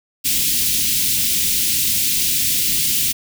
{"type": "band-stop noise", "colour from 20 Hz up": "white", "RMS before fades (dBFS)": -18, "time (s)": [0.24, 3.13], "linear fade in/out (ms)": 20, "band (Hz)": [290, 2500], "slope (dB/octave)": 24, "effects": []}